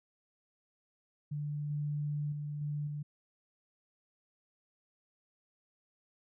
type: tone with level steps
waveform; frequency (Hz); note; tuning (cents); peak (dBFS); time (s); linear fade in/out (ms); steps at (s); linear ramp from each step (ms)
sine; 147.4; D3; +7; -34 / -32 / -36 / -33 / -36; 1.31-3.03; 10; 1.7 / 2.32 / 2.61 / 2.87; 5
effects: none